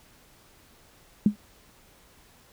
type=tone with exponential decay; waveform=sine; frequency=207.7 Hz; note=G#3; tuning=in tune; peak=-12 dBFS; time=1.26-1.36 s; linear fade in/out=2 ms; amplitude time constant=21 ms; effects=pink hiss -57 dBFS RMS until 2.52 s